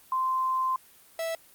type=tone pair in turn; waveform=sine / 45% pulse; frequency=1040 / 656.4 Hz; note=C6 / E5; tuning=-11 / -8 cents; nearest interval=minor sixth; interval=797 cents; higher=first; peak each=-24 / -29 dBFS; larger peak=first; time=0.12-0.76 / 1.19-1.35 s; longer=first; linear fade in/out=2 ms; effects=white hiss -56 dBFS RMS until 1.54 s + Opus 32 kbps